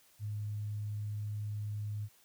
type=tone; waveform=sine; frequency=104.8 Hz; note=G#2; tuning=16 cents sharp; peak=-35 dBFS; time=0.19-2.09 s; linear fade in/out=50 ms; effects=white hiss -65 dBFS RMS until 2.24 s